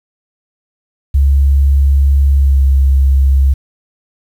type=tone with pitch glide; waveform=sine; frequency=69.3 to 67.68 Hz; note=C#2 to C#2; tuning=0 to -41 cents; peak=-6 dBFS; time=1.14-3.54 s; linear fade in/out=10 ms; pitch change=-41 cents; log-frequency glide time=2.35-2.62 s; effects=7-bit